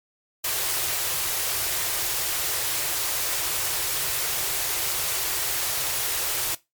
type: band-stop noise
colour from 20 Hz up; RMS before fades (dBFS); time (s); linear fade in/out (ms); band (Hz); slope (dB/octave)
white; -26; 0.44-6.55; 5; 160 to 310; 96
effects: noise-tail reverb RT60 0.2 s tail -19 dB re dry + MP3 96 kbps

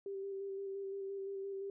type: tone with vibrato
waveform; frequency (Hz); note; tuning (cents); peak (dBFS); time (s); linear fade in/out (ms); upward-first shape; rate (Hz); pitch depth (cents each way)
sine; 392.1; G4; 0; -39; 0.06-1.7; 2; square; 5.8; 16
effects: none

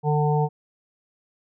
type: harmonic tone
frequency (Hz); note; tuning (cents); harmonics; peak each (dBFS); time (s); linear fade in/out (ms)
149.6; D3; +32; 1 / 3 / 5 / 6; -20 / -25 / -27 / -28; 0.03-0.49; 50
effects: none

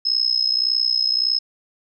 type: tone with amplitude modulation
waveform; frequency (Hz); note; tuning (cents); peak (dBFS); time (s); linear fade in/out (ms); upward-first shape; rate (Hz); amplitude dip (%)
sine; 5160; E8; -38; -13; 0.05-1.39; 10; sine; 61.7; 85
effects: none

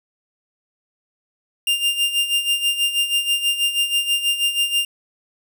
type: tone with tremolo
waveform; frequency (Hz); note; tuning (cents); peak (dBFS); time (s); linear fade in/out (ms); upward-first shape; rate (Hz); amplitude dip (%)
45% pulse; 2800; F7; +4; -15; 1.67-4.85; 2; sine; 6.2; 70
effects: none

